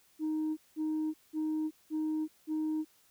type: tone bursts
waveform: sine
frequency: 311.1 Hz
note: D#4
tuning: in tune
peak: -28 dBFS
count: 5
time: 0.19-2.85 s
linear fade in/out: 50 ms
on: 380 ms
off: 190 ms
effects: tanh soft clip ceiling -28 dBFS + white hiss -66 dBFS RMS until 3.1 s